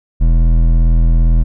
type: tone with hard clipping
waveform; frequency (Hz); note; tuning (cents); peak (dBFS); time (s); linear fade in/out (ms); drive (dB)
triangle; 41.2; E1; 0; -9; 0.2-1.44; 20; 14
effects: none